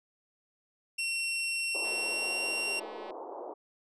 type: tone with pitch glide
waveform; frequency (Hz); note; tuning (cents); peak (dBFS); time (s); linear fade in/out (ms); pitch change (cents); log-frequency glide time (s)
sawtooth; 2725 to 2752; F7 to F7; -43 to -26; -27; 0.98-2.8; 10; +17; 1.89-2.4
type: band-pass noise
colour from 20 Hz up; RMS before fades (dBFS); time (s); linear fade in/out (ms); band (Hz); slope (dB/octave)
pink; -42; 1.74-3.54; 10; 330 to 1000; 48
type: click train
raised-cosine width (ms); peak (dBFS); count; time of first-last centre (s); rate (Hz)
0.3; -35; 271; 1.85-3.106; 215
effects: resampled to 24000 Hz